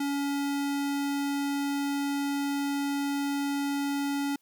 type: tone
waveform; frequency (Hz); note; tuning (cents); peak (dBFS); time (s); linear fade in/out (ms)
square; 282.1; C#4; +30; -28; 0-4.36; 5
effects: white hiss -71 dBFS RMS until 4.41 s